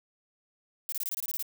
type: noise bursts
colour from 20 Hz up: violet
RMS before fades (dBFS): -33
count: 10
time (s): 0.89-1.426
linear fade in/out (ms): 0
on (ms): 32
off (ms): 24
effects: none